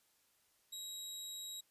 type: tone with amplitude modulation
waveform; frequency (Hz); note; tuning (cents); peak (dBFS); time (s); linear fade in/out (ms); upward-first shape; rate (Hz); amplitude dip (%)
25% pulse; 3835; A#7; +48; -39; 0.72-1.61; 10; sine; 181; 30
effects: white hiss -74 dBFS RMS until 1.7 s + resampled to 32000 Hz